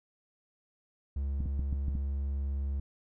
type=tone; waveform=triangle; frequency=69.3 Hz; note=C#2; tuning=in tune; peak=-28 dBFS; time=1.16-2.8 s; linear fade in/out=5 ms
type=clicks; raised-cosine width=5 ms; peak=-24 dBFS; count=6; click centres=1.405 / 1.459 / 1.594 / 1.728 / 1.883 / 1.953 s
effects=none